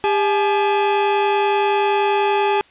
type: tone pair together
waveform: 45% pulse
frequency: 401 / 852.4 Hz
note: G4 / G#5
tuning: +39 / +45 cents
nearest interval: octave + minor second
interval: 1306 cents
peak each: -18 dBFS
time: 0.04-2.61 s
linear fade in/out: 0 ms
effects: white hiss -50 dBFS RMS until 2.7 s + resampled to 8000 Hz